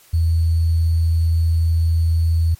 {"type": "tone with sample-and-hold", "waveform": "sine", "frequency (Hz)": 82.41, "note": "E2", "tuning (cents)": 0, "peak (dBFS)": -13, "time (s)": [0.13, 2.55], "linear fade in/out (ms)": 10, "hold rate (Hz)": 4410, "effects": ["white hiss -50 dBFS RMS until 2.59 s", "MP3 64 kbps"]}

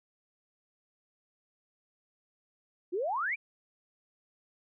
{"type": "exponential sweep", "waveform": "sine", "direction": "up", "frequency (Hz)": [329.6, 2478], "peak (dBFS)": -29, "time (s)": [2.92, 3.36], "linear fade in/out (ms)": 20, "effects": []}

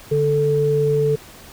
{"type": "tone pair together", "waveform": "sine", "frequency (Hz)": [145.5, 439.8], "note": ["D3", "A4"], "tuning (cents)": [-16, -1], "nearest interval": "octave + perfect fifth", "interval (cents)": 1915, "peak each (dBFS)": [-20, -16], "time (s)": [0.11, 1.16], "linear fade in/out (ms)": 10, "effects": ["pink hiss -42 dBFS RMS until 1.52 s"]}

